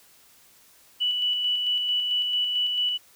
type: tone with tremolo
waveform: sine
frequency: 2960 Hz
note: F#7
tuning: in tune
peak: -21 dBFS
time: 1-2.98 s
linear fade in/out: 20 ms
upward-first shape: square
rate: 4.5 Hz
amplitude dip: 30%
effects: white hiss -56 dBFS RMS until 3.15 s